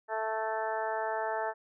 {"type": "harmonic tone", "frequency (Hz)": 220, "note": "A3", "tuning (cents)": 0, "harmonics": [2, 3, 4, 5, 6, 7, 8], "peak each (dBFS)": [-38, -35, -34, -45, -42, -43, -41], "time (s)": [0.08, 1.54], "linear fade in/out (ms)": 50, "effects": []}